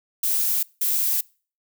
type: noise bursts at uneven times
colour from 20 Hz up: violet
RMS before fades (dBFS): -22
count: 2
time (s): 0.23-0.63 / 0.81-1.21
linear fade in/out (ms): 5
effects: noise-tail reverb RT60 0.4 s tail -25 dB re dry